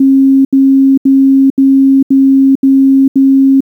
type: tone bursts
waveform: sine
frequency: 270 Hz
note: C#4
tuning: 45 cents flat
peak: -3 dBFS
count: 7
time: 0-3.606 s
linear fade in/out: 5 ms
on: 450 ms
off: 76 ms
effects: 7-bit